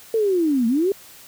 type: linear two-way sweep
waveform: sine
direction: down then up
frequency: 459.5 to 220.1 to 409.6 Hz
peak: -16 dBFS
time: 0.14-0.92 s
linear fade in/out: 2 ms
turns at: 0.67 s
effects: white hiss -45 dBFS RMS until 1.27 s